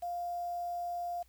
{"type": "tone with quantisation", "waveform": "sine", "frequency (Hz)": 700, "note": "F5", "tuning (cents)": 4, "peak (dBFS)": -34, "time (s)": [0.02, 1.23], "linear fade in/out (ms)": 10, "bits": 9, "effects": ["added 60 Hz sine -63 dBFS peak until 1.28 s", "white hiss -70 dBFS RMS until 1.28 s"]}